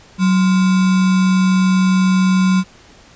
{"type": "tone with sample-and-hold", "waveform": "sine", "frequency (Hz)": 186.5, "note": "F#3", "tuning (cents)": 14, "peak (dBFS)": -10, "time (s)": [0.18, 2.64], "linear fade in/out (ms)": 50, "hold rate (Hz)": 1225, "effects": ["pink hiss -45 dBFS RMS until 3.15 s", "resampled to 16000 Hz"]}